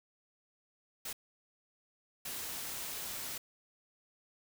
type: noise bursts at uneven times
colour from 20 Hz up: white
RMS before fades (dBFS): -41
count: 2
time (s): 1.05-1.13 / 2.25-3.38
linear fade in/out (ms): 5
effects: none